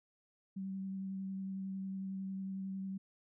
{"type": "tone with vibrato", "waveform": "sine", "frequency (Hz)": 192.1, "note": "G3", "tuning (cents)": -35, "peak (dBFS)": -38, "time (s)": [0.56, 2.98], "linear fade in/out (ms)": 10, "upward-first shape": "sine", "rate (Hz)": 11, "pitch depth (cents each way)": 12, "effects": []}